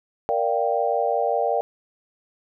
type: chord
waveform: sine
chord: G minor seventh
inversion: first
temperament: equal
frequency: 466.2 / 587.3 / 698.5 / 784 Hz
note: Bb4 / D5 / F5 / G5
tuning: 0 / 0 / 0 / 0 cents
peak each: -25 dBFS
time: 0.29-1.61 s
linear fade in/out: 0 ms
effects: none